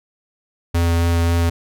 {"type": "tone with vibrato", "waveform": "square", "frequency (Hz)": 84.7, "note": "E2", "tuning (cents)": 48, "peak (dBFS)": -15, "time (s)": [0.74, 1.5], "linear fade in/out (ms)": 10, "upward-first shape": "sine", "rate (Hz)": 3.7, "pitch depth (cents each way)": 9, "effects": []}